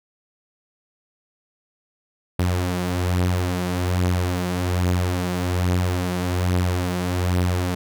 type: beating tone pair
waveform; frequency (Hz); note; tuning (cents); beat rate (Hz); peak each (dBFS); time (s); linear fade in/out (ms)
sawtooth; 89 / 90.2; F2 / F#2; +33 / -44; 1.2; -22 / -17; 2.39-7.75; 5
effects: none